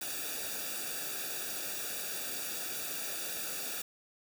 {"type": "noise with comb filter", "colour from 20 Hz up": "white", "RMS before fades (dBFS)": -38, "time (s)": [0.01, 3.82], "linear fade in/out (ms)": 5, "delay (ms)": 0.96, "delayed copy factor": -0.85, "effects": []}